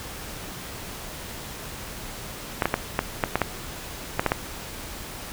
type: clicks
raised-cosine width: 0.5 ms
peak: -5 dBFS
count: 10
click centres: 2.622 / 2.656 / 2.741 / 2.991 / 3.238 / 3.356 / 3.417 / 4.195 / 4.263 / 4.319 s
effects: pink hiss -37 dBFS RMS until 5.32 s